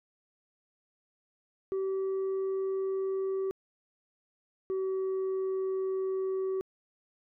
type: tone pair in turn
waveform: sine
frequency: 384.4 / 380.4 Hz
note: G4 / F#4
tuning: -34 / +48 cents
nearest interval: unison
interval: 18 cents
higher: first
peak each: -26 dBFS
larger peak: neither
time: 1.72-3.51 / 4.7-6.61 s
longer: second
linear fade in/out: 0 ms
effects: tanh soft clip ceiling -28 dBFS